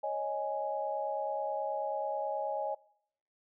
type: chord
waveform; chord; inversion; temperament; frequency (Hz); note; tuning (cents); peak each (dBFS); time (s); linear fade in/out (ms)
sine; C# suspended second; none; just; 554.4 / 623.7 / 831.5; C#5 / D#5 / G#5; 0 / +4 / +2; -37 / -36 / -35; 0.03-2.75; 10
effects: noise-tail reverb RT60 0.7 s tail -23 dB re dry